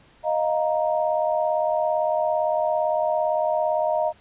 sine chord, Eb suspended second, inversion none, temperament just, 622.3 / 700 / 933.4 Hz, Eb5 / F5 / Bb5, 0 / +4 / +2 cents, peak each -22 / -25 / -27 dBFS, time 0.23-4.13 s, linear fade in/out 50 ms, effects pink hiss -55 dBFS RMS until 4.2 s + resampled to 8000 Hz

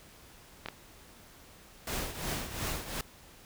clicks, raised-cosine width 0.3 ms, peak -20 dBFS, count 2, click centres 0.66 / 0.686 s
pink noise with tremolo, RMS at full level -33 dBFS, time 1.87-3.01 s, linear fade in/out 2 ms, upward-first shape triangle, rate 2.8 Hz, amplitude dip 75%
effects pink hiss -55 dBFS RMS until 3.45 s

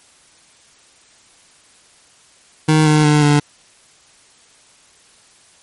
25% pulse tone with pitch steps, 155.56 / 152.53 / 149.57 / 146.66 Hz, D#3 / D#3 / D3 / D3, 0 / -34 / +32 / -2 cents, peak -6 dBFS, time 2.68-3.4 s, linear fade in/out 10 ms, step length 180 ms, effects white hiss -50 dBFS RMS until 5.62 s + MP3 48 kbps

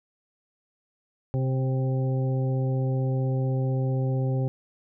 harmonic tone with a mistuned harmonic, 130.81 Hz, C3, in tune, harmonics 1 / 2 / 3 / 4 / 6, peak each -23 / -34 / -35 / -35 / -42 dBFS, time 1.34-4.48 s, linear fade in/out 0 ms, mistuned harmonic 4, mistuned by +16 cents, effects none

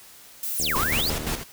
violet noise, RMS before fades -29 dBFS, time 0.43-1.1 s, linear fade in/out 2 ms
sine exponential two-way sweep, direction down then up, 11000 to 958 to 5140 Hz, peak -24 dBFS, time 0.58-1.1 s, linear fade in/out 5 ms, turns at 0.76 s
click train, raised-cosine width 2 ms, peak -23 dBFS, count 58, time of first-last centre 0.6-1.336 s, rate 77.4 Hz
pink noise with tremolo, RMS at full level -27 dBFS, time 0.75-1.44 s, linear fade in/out 10 ms, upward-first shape square, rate 5.8 Hz, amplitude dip 60%
effects white hiss -48 dBFS RMS until 1.52 s

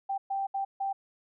sine tone bursts at uneven times, 784 Hz, G5, in tune, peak -28 dBFS, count 4, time 0.09-0.18 / 0.3-0.47 / 0.54-0.65 / 0.8-0.93 s, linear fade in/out 10 ms, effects none

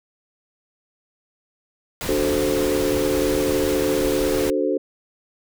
pink noise, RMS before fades -28 dBFS, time 2.01-4.5 s, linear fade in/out 0 ms
sine chord, D dominant seventh, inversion none, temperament equal, 293.7 / 370 / 440 / 523.3 Hz, D4 / F#4 / A4 / C5, 0 / 0 / 0 / 0 cents, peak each -24 dBFS, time 2.08-4.78 s, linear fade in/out 10 ms
effects none

